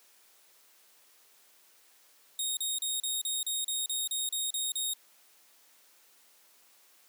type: tone bursts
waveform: 15% pulse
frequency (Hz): 3729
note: A#7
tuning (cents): 0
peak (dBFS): -23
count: 12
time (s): 2.39-4.935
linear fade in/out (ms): 2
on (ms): 180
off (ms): 35
effects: white hiss -62 dBFS RMS until 7.08 s + high-pass 300 Hz 12 dB/octave

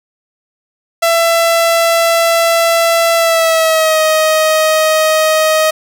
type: tone with pitch glide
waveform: sawtooth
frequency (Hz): 669 to 627.8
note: E5 to D#5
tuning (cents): +25 to +15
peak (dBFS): -5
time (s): 1.02-5.71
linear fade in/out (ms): 10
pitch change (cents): -110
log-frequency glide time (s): 3.16-4
effects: none

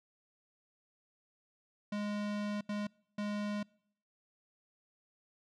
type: tone bursts at uneven times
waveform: square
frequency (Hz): 207.1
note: G#3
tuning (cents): -5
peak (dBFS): -35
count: 3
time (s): 1.92-2.61 / 2.69-2.87 / 3.18-3.63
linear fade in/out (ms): 5
effects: noise-tail reverb RT60 0.7 s tail -26 dB re dry + low-pass 5000 Hz 12 dB/octave

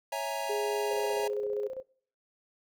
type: chord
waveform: square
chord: A# half-diminished seventh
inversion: first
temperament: equal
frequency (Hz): 554.4 / 659.3 / 830.6 / 932.3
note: C#5 / E5 / G#5 / A#5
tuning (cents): 0 / 0 / 0 / 0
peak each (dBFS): -38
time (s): 0.12-1.28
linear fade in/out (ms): 5
type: tone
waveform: sine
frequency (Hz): 415.3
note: G#4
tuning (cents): 0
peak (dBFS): -30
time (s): 0.49-1.68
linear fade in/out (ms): 10
type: tone with tremolo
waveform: sine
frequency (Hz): 523.3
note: C5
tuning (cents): 0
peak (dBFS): -34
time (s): 0.9-1.83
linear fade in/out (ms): 10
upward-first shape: square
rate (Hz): 15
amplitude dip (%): 70
effects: noise-tail reverb RT60 0.6 s tail -26 dB re dry

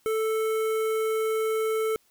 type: tone with notch filter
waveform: square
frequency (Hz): 440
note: A4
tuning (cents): 0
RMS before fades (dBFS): -26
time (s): 0.06-1.96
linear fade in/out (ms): 0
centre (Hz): 4600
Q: 0.71
effects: white hiss -65 dBFS RMS until 2.1 s

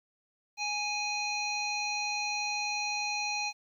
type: harmonic tone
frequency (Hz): 830.6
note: G#5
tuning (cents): 0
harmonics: 1 / 3 / 5 / 7 / 8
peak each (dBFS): -36 / -33 / -37 / -42 / -49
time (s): 0.57-3.53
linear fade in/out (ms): 50
effects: 11-bit

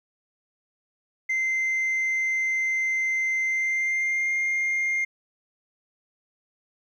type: tone with pitch glide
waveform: sine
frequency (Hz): 2078 to 2116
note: C7 to C7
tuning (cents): -12 to +19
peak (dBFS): -20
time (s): 1.29-5.05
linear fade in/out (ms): 10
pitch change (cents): +31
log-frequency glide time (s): 3.45-4.33
effects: tanh soft clip ceiling -21 dBFS + 10-bit

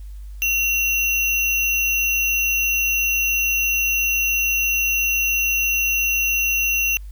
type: tone with sample-and-hold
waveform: sine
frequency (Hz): 2743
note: F7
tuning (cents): -32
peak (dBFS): -17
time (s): 0.42-6.97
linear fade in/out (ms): 0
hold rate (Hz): 8820
effects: added 50 Hz sine -32 dBFS peak until 7.11 s + white hiss -58 dBFS RMS until 7.11 s

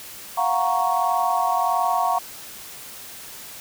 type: chord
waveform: sine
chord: Gb major seventh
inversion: third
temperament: equal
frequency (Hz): 698.5 / 740 / 932.3 / 1108.7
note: F5 / Gb5 / Bb5 / Db6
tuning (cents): 0 / 0 / 0 / 0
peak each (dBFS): -24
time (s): 0.37-2.19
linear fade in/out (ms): 10
effects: white hiss -39 dBFS RMS until 3.6 s

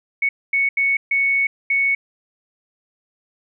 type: tone bursts at uneven times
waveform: sine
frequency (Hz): 2217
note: C#7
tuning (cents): 0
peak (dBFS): -15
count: 5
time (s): 0.22-0.29 / 0.53-0.69 / 0.77-0.97 / 1.11-1.47 / 1.7-1.95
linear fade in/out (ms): 5
effects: none

